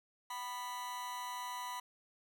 40% pulse tone with amplitude modulation, 987.8 Hz, B5, in tune, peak -36 dBFS, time 0.3-1.8 s, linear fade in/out 5 ms, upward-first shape sine, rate 233 Hz, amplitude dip 70%, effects none

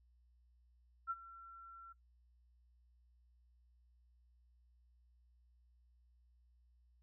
sine tone with ADSR envelope, 1355 Hz, E6, 47 cents sharp, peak -34 dBFS, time 1.07-1.93 s, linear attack 36 ms, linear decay 39 ms, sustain -18 dB, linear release 11 ms, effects noise-tail reverb RT60 0.1 s tail -17 dB re dry + added 60 Hz sine -67 dBFS peak until 7.02 s

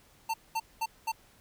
square tone bursts, 898 Hz, A5, 35 cents sharp, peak -29 dBFS, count 4, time 0.29-1.12 s, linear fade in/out 10 ms, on 50 ms, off 210 ms, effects pink hiss -61 dBFS RMS until 1.4 s

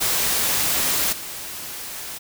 white noise with level steps, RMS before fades -21 / -33 dBFS, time 0-2.19 s, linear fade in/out 20 ms, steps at 1.12 s, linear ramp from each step 10 ms, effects none

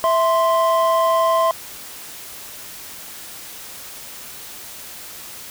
triangle tone pair together, 658.3 / 1045 Hz, E5 / C6, -3 / -2 cents, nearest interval minor sixth, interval 801 cents, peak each -15 dBFS, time 0.04-1.51 s, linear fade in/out 0 ms, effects white hiss -36 dBFS RMS until 5.5 s

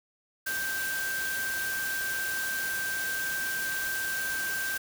sine tone in noise, 1568 Hz, G6, in tune, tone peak -30 dBFS, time 0.46-4.78 s, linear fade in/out 10 ms, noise white, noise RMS -36 dBFS, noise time 0.46-4.78 s, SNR +3 dB, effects none

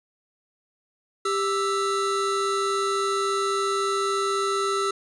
square tone pair together, 394.7 / 1318.4 Hz, G4 / E6, +12 / 0 cents, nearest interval octave + major sixth, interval 2088 cents, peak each -26 dBFS, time 1.25-4.91 s, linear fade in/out 5 ms, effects resampled to 22050 Hz + 10-bit

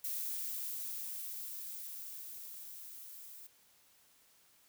violet noise with level ramp, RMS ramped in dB -38 to -52 dBFS, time 0.04-3.47 s, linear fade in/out 5 ms, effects white hiss -67 dBFS RMS until 4.68 s

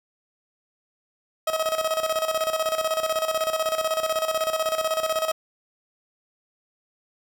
30% pulse tone with tremolo, 637 Hz, D#5, 41 cents sharp, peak -18 dBFS, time 1.47-5.32 s, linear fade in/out 5 ms, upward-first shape square, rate 16 Hz, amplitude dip 65%, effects none

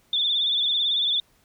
sine tone with vibrato, 3520 Hz, A7, in tune, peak -20 dBFS, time 0.13-1.2 s, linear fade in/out 2 ms, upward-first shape triangle, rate 18 Hz, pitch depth 79 cents each way, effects pink hiss -62 dBFS RMS until 1.44 s

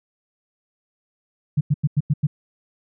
sine tone bursts, 146.83 Hz, D3, in tune, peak -14 dBFS, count 6, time 1.57-2.27 s, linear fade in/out 10 ms, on 40 ms, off 92 ms, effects none

